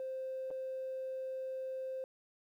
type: tone with dropouts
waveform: triangle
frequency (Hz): 523.3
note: C5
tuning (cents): 0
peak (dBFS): -34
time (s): 0-2.04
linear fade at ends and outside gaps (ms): 1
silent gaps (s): 0.505-0.511
effects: tanh soft clip ceiling -35 dBFS + 12-bit